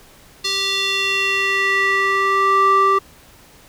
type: tone with band-pass filter sweep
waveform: square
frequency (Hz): 390.9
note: G4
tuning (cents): -5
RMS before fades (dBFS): -17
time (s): 0.44-2.99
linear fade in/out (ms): 10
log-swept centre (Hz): 4300 to 1000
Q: 2.9
effects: pink hiss -47 dBFS RMS until 3.68 s